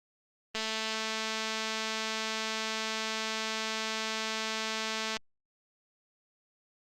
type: click train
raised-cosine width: 0.2 ms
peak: -16 dBFS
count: 1017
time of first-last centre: 0.55-5.168 s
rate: 220 Hz
effects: Opus 24 kbps